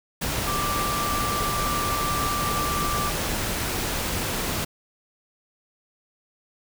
sine tone in noise, 1174.7 Hz, D6, in tune, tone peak -26 dBFS, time 0.47-3.1 s, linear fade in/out 10 ms, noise pink, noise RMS -27 dBFS, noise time 0.21-4.65 s, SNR -2 dB, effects none

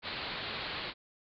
white low-pass noise, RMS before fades -39 dBFS, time 0.02-0.94 s, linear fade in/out 50 ms, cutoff 4500 Hz, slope 96 dB/octave, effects none

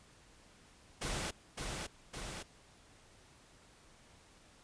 pink noise with echo, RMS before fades -38 dBFS, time 1.01-1.31 s, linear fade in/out 10 ms, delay 560 ms, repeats 2, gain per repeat -3 dB, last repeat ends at 2.43 s, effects pink hiss -62 dBFS RMS until 4.63 s + resampled to 22050 Hz

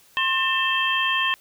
sine tone cluster, 1059 / 1797 / 2647 / 3166 Hz, C6 / A6 / E7 / G7, +21 / +36 / +7 / +17 cents, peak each -25 dBFS, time 0.17-1.34 s, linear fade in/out 0 ms, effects white hiss -55 dBFS RMS until 1.4 s

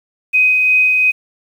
sine tone with tremolo, 2511 Hz, D#7, 15 cents sharp, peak -8 dBFS, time 0.33-1.12 s, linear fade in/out 20 ms, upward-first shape sine, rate 2.8 Hz, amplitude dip 25%, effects 7-bit

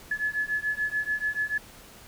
sine beating tone pair, 1709 / 1715.9 Hz, G#6 / A6, +49 / -44 cents, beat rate 6.9 Hz, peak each -29 dBFS, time 0.11-1.58 s, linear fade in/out 5 ms, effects pink hiss -49 dBFS RMS until 2.07 s

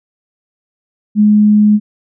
sine tone, 210 Hz, G#3, 19 cents sharp, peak -5 dBFS, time 1.15-1.8 s, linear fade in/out 50 ms, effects none

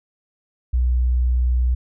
sine tone, 61.74 Hz, B1, in tune, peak -15 dBFS, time 0.73-1.75 s, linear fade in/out 10 ms, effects none

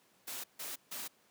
white noise bursts, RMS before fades -42 dBFS, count 3, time 0.27-1.08 s, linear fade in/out 10 ms, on 170 ms, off 150 ms, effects pink hiss -68 dBFS RMS until 1.3 s + high-pass 200 Hz 12 dB/octave

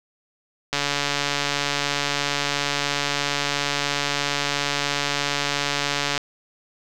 click train, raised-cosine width 0.2 ms, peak -5 dBFS, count 780, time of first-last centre 0.73-6.178 s, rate 143 Hz, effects none

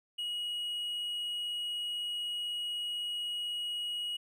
triangle tone, 2901 Hz, F#7, 35 cents flat, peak -32 dBFS, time 0.18-4.17 s, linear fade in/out 10 ms, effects none

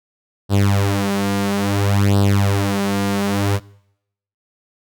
sawtooth tone with flanger, 100 Hz, G2, 35 cents sharp, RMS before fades -17 dBFS, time 0.49-3.6 s, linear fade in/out 50 ms, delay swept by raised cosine 0.22 to 5.82 ms, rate 0.59 Hz, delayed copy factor +0.8, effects noise-tail reverb RT60 0.8 s tail -24 dB re dry

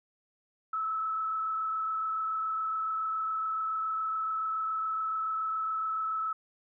sine tone with frequency modulation, 1303 Hz, E6, 20 cents flat, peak -29 dBFS, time 0.73-6.33 s, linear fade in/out 5 ms, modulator 27.1 Hz, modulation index 0.73, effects none

